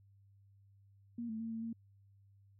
sine tone with pitch steps, 235.4 / 220.6 / 226.8 / 225.1 / 228.5 Hz, A#3 / A3 / A#3 / A3 / A#3, +17 / +5 / -47 / +40 / -34 cents, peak -38 dBFS, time 1.18-1.73 s, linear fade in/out 5 ms, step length 110 ms, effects added 99 Hz sine -62 dBFS peak until 2.59 s

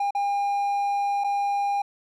triangle tone with dropouts, 806 Hz, G5, 48 cents sharp, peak -20 dBFS, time 0-1.82 s, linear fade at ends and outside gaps 5 ms, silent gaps 0.108-0.149 / 1.239-1.243 s, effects none

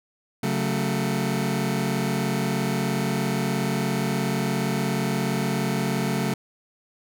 sawtooth chord, F# minor, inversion second, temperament just, 138.75 / 185 / 222 Hz, C#3 / F#3 / A3, +2 / 0 / +16 cents, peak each -23 dBFS, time 0.43-6.34 s, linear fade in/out 5 ms, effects none

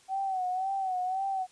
sine tone with vibrato, 755 Hz, F#5, 35 cents sharp, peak -28 dBFS, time 0.08-1.47 s, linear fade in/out 50 ms, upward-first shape sine, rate 1.9 Hz, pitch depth 65 cents each way, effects white hiss -60 dBFS RMS until 1.51 s + resampled to 22050 Hz

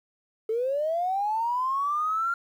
triangle linear sweep, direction up, 430.3 to 1396.9 Hz, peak -20 dBFS, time 0.49-2.34 s, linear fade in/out 5 ms, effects tanh soft clip ceiling -22 dBFS + 10-bit

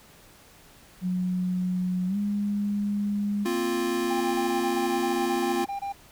sine tone with pitch glide, 182.2 to 204.5 Hz, F#3 to G#3, -26 to -26 cents, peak -24 dBFS, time 1.01-3.48 s, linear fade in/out 50 ms, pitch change +200 cents, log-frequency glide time 2.07-2.17 s
square chord, Bb suspended second, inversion none, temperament equal with one note detuned, 232 / 261.6 / 349.2 Hz, Bb3 / C4 / F4, -8 / 0 / 0 cents, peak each -33 / -32 / -27 dBFS, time 3.45-5.65 s, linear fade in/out 10 ms
triangle tone bursts, 797 Hz, G5, 28 cents sharp, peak -27 dBFS, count 14, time 4.1-5.926 s, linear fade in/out 10 ms, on 110 ms, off 22 ms
effects pink hiss -53 dBFS RMS until 6.11 s

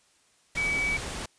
sine tone in noise, 2282 Hz, C#7, 50 cents sharp, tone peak -25 dBFS, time 0.57-0.97 s, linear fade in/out 5 ms, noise pink, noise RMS -35 dBFS, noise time 0.55-1.26 s, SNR +7 dB, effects white hiss -64 dBFS RMS until 1.38 s + resampled to 22050 Hz

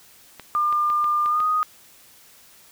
clicks, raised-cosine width 0.3 ms, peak -21 dBFS, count 6, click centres 0.397 / 0.726 / 0.901 / 1.043 / 1.26 / 1.403 s
sine tone with pitch glide, 1200 to 1243.8 Hz, D6 to D#6, +37 to -1 cents, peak -18 dBFS, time 0.55-1.63 s, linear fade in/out 0 ms, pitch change +62 cents, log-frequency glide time 1.28-1.44 s
effects white hiss -51 dBFS RMS until 2.71 s

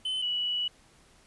triangle / sine tone pair in turn, 3044 / 2945 Hz, F#7 / F#7, +48 / -9 cents, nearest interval minor second, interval 57 cents, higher first, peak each -27 / -27 dBFS, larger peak neither, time 0.05-0.22 / 0.22-0.68 s, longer second, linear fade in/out 5 ms, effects pink hiss -60 dBFS RMS until 1.26 s + resampled to 24000 Hz

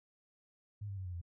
sine tone with pitch steps, 103.2 / 98.6 / 94.2 / 90 / 85.98 Hz, G#2 / G2 / F#2 / F#2 / F2, -10 / +11 / +32 / -47 / -27 cents, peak -39 dBFS, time 0.81-1.215 s, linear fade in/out 10 ms, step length 81 ms, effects none

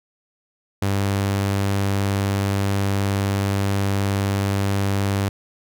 sawtooth tone, 99 Hz, G2, 18 cents sharp, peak -15 dBFS, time 0.82-5.29 s, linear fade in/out 5 ms, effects none

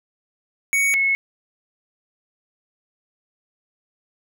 square / sine tone pair in turn, 2232 / 2189 Hz, C#7 / C#7, +11 / -22 cents, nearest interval unison, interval 33 cents, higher first, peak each -17 / -16 dBFS, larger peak second, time 0.73-0.94 / 0.94-1.15 s, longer neither, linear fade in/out 0 ms, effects none

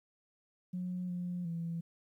sine tone with pitch steps, 180.7 / 177.5 / 167.6 Hz, F#3 / F3 / E3, -41 / +28 / +29 cents, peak -34 dBFS, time 0.73-1.81 s, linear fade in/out 10 ms, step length 360 ms, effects tanh soft clip ceiling -30 dBFS + 12-bit

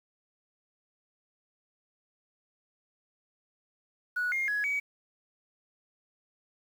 sine tone with pitch steps, 1467 / 2126 / 1677 / 2268 Hz, F#6 / C7 / G#6 / C#7, -15 / +27 / +16 / +39 cents, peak -26 dBFS, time 4.16-4.8 s, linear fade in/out 10 ms, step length 160 ms, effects tanh soft clip ceiling -24 dBFS + 9-bit

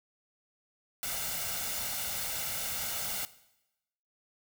white noise with comb filter, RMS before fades -35 dBFS, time 1.03-3.25 s, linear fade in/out 0 ms, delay 1.4 ms, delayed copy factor +0.6, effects noise-tail reverb RT60 0.9 s tail -17 dB re dry

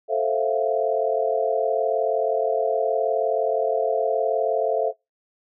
sine chord, F major seventh, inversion first, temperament equal with one note detuned, 440 / 526.3 / 659.3 / 698.5 Hz, A4 / C5 / E5 / F5, 0 / +10 / 0 / 0 cents, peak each -24 / -26 / -23 / -27 dBFS, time 0.08-4.93 s, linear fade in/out 50 ms, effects noise-tail reverb RT60 0.2 s tail -23 dB re dry

